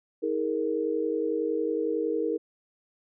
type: chord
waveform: sine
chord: D# suspended fourth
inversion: none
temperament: equal with one note detuned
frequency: 318.6 / 415.3 / 466.2 Hz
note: D#4 / G#4 / A#4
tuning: +41 / 0 / 0 cents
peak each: -30 / -31 / -28 dBFS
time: 0.22-2.38 s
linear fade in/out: 20 ms
effects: none